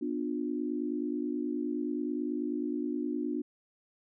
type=chord; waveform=sine; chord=B diminished; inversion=none; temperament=just; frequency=246.9 / 296.3 / 355.6 Hz; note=B3 / D4 / F4; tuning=0 / +15 / +31 cents; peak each=-35 / -33 / -37 dBFS; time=0.01-3.42 s; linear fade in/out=10 ms; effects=none